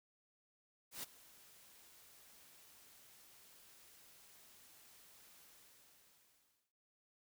white noise with ADSR envelope, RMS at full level -44 dBFS, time 0.91-6.73 s, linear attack 120 ms, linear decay 19 ms, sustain -19 dB, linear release 1300 ms, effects none

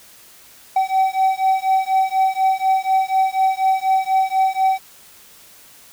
triangle beating tone pair, 762 / 766.1 Hz, G5 / G5, -49 / -40 cents, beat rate 4.1 Hz, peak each -16 dBFS, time 0.76-4.79 s, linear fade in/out 5 ms, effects white hiss -46 dBFS RMS until 5.92 s

